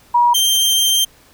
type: tone pair in turn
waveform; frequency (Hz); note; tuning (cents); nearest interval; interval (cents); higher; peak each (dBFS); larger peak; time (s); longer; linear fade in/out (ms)
sine / sawtooth; 960 / 3153; B5 / G7; -49 / +9; octave + major sixth; 2058; second; -9; neither; 0.14-0.34 / 0.34-1.05; second; 10
effects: pink hiss -49 dBFS RMS until 1.33 s